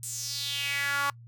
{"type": "tone with high-pass filter sweep", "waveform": "sawtooth", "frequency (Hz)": 282.5, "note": "C#4", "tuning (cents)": 33, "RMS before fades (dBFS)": -31, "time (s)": [0.03, 1.1], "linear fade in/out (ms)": 0, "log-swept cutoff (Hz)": [8400, 1100], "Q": 3.8, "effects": ["noise-tail reverb RT60 0.1 s tail -25 dB re dry", "added 117 Hz sine -46 dBFS peak until 1.27 s"]}